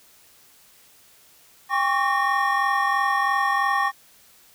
triangle tone cluster, 799 / 1093 / 1136 / 1839 Hz, G5 / C#6 / C#6 / A#6, +33 / -25 / +42 / -24 cents, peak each -23 dBFS, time 1.69-3.92 s, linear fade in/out 50 ms, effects white hiss -54 dBFS RMS until 4.54 s

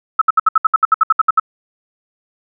sine tone bursts, 1300 Hz, E6, 24 cents flat, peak -6 dBFS, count 14, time 0.19-1.398 s, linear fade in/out 5 ms, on 25 ms, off 66 ms, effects none

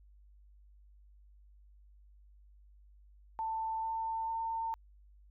sine tone with pitch steps, 890 / 897.2 / 904.5 Hz, A5 / A5 / A5, +20 / +34 / +48 cents, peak -33 dBFS, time 3.39-4.74 s, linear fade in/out 0 ms, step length 450 ms, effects added 50 Hz sine -57 dBFS peak until 5.3 s

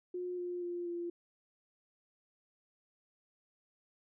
sine tone with pitch steps, 359.2 / 354.5 / 349.8 / 345.2 Hz, F4 / F4 / F4 / F4, +49 / +26 / +3 / -20 cents, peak -36 dBFS, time 0.14-1.1 s, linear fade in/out 5 ms, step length 240 ms, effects none

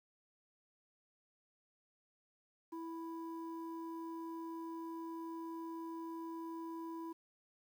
square tone with low-pass filter, 329.6 Hz, E4, in tune, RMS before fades -45 dBFS, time 2.72-7.13 s, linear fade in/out 10 ms, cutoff 810 Hz, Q 9.9, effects 11-bit

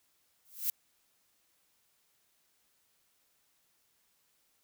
violet noise with exponential growth, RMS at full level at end -28 dBFS, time 0.45-0.7 s, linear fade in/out 1 ms, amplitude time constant 54 ms, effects white hiss -73 dBFS RMS until 4.63 s

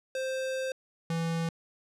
square tone pair in turn, 524 / 165.53 Hz, C5 / E3, +2 / +8 cents, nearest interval octave + minor sixth, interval 1994 cents, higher first, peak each -31 / -29 dBFS, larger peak second, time 0.15-0.72 / 1.1-1.49 s, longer first, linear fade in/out 2 ms, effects low-pass 9000 Hz 12 dB/octave

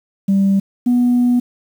sine tone pair in turn, 196 / 244.7 Hz, G3 / B3, 0 / -16 cents, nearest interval major third, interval 384 cents, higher second, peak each -9 / -9 dBFS, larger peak neither, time 0.28-0.6 / 0.86-1.4 s, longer second, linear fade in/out 10 ms, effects tanh soft clip ceiling -8 dBFS + 7-bit

